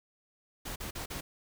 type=noise bursts; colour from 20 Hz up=pink; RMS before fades=-39 dBFS; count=4; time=0.65-1.21 s; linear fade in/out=10 ms; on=110 ms; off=40 ms; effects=none